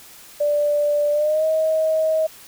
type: tone with pitch glide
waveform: sine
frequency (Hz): 587.3 to 633.1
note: D5 to D#5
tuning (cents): 0 to +30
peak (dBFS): -16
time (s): 0.4-2.27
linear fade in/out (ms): 10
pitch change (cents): +130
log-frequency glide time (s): 1.12-1.46
effects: white hiss -44 dBFS RMS until 2.47 s